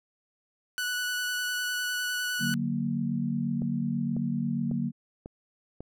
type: tone with vibrato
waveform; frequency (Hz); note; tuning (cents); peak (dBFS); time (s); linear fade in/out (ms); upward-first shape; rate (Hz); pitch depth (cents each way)
sawtooth; 1480; F#6; 0; -25; 0.78-2.54; 0; square; 9.9; 10
type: chord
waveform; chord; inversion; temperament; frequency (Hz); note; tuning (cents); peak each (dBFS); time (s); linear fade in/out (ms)
sine; D augmented; none; equal; 146.83 / 185 / 233.1; D3 / F#3 / A#3; 0 / 0 / 0; -32 / -32 / -29; 2.39-4.92; 50
type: click train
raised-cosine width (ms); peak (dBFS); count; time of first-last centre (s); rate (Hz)
2; -26; 5; 3.62-5.806; 1.83
effects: none